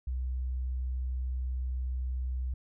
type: tone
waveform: sine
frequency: 63.4 Hz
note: B1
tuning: 46 cents sharp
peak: -30 dBFS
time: 0.07-2.54 s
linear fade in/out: 5 ms
effects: none